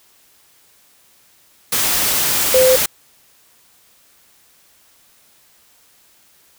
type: tone in noise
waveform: sine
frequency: 515 Hz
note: C5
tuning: 28 cents flat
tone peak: -9 dBFS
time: 2.54-2.76 s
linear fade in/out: 5 ms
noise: white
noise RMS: -17 dBFS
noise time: 1.72-2.86 s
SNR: +5 dB
effects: white hiss -53 dBFS RMS until 6.58 s